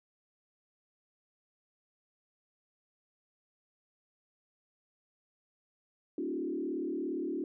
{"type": "tone with frequency modulation", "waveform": "sine", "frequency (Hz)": 320, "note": "D#4", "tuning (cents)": 49, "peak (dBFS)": -32, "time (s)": [6.18, 7.44], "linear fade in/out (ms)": 2, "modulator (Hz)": 37.3, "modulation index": 1.6, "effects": []}